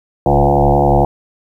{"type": "tone with frequency modulation", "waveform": "sine", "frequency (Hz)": 424.8, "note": "G#4", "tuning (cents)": 39, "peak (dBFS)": -8, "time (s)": [0.26, 1.05], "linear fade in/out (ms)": 2, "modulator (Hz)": 71.1, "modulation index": 5.7, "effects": ["8-bit"]}